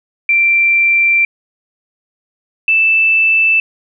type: tone pair in turn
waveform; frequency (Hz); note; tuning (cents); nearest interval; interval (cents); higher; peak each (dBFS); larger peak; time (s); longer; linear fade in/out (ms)
sine; 2355 / 2643; D7 / E7; +4 / +4; major second; 200; second; -8; neither; 0.29-1.25 / 2.68-3.6; first; 2
effects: none